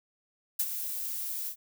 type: noise with ADSR envelope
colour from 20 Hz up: violet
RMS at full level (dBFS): -26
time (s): 0.59-1.56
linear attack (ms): 9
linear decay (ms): 49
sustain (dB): -9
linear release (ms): 82
effects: none